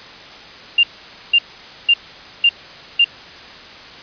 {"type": "tone bursts", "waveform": "sine", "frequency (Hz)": 2793, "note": "F7", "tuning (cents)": -1, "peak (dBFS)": -8, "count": 5, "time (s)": [0.78, 3.045], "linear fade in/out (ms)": 5, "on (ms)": 53, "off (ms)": 500, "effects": ["white hiss -37 dBFS RMS until 4.02 s", "resampled to 11025 Hz"]}